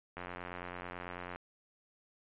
click train, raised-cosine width 0.5 ms, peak -27 dBFS, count 107, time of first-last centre 0.17-1.36 s, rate 89.1 Hz, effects resampled to 8000 Hz

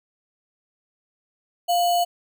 sine tone with sample-and-hold, 700 Hz, F5, 4 cents sharp, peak -17 dBFS, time 1.68-2.05 s, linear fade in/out 20 ms, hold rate 3675 Hz, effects none

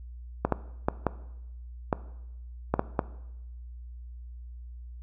clicks, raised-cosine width 1 ms, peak -9 dBFS, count 8, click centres 0.45 / 0.523 / 0.885 / 1.067 / 1.928 / 2.74 / 2.794 / 2.992 s, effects noise-tail reverb RT60 0.9 s tail -17 dB re dry + added 60 Hz sine -40 dBFS peak until 5.02 s

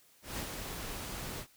pink noise with ADSR envelope, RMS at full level -37 dBFS, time 0.22-1.47 s, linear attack 160 ms, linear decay 76 ms, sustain -4 dB, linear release 79 ms, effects white hiss -64 dBFS RMS until 1.56 s

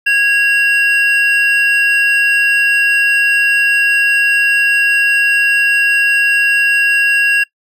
triangle tone pair together, 1649 / 2750 Hz, G#6 / F7, -13 / -27 cents, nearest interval major sixth, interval 886 cents, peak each -10 dBFS, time 0.06-7.44 s, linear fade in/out 10 ms, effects noise-tail reverb RT60 0.1 s tail -21 dB re dry

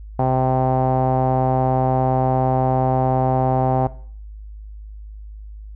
sawtooth tone with low-pass filter, 129.8 Hz, C3, 13 cents flat, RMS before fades -18 dBFS, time 0.19-3.87 s, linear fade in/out 2 ms, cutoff 790 Hz, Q 5.7, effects noise-tail reverb RT60 0.5 s tail -18 dB re dry + added 52 Hz sine -33 dBFS peak until 5.75 s

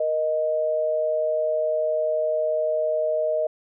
sine tone pair together, 470.7 / 622.3 Hz, A#4 / D#5, +17 / 0 cents, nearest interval perfect fourth, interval 483 cents, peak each -28 / -21 dBFS, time 0-3.47 s, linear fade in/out 5 ms, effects none

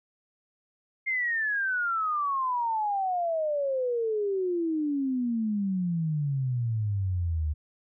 sine exponential sweep, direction down, 2126 to 74 Hz, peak -25 dBFS, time 1.06-7.54 s, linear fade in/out 20 ms, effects none

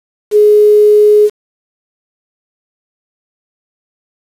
sine tone with quantisation, 419.6 Hz, G#4, 18 cents sharp, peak -3 dBFS, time 0.31-1.3 s, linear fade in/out 50 ms, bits 5, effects resampled to 32000 Hz

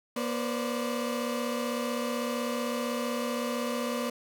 30% pulse tone cluster, 239.6 / 515 / 581 Hz, A#3 / C5 / D5, +48 / -28 / -19 cents, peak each -29 / -33 / -33 dBFS, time 0.16-4.1 s, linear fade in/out 5 ms, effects none

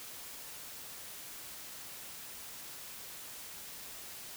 silence, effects white hiss -47 dBFS RMS until 4.36 s

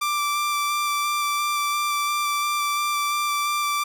sawtooth tone with vibrato, 1174.7 Hz, D6, in tune, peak -18 dBFS, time 0.01-3.84 s, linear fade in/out 10 ms, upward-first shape square, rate 2.9 Hz, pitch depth 9 cents each way, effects none

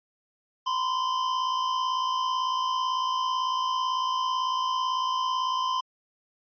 square tone pair together, 975 / 1033 Hz, B5 / C6, -23 / -22 cents, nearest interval minor second, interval 101 cents, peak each -35 / -26 dBFS, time 0.66-5.81 s, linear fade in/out 10 ms, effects resampled to 11025 Hz

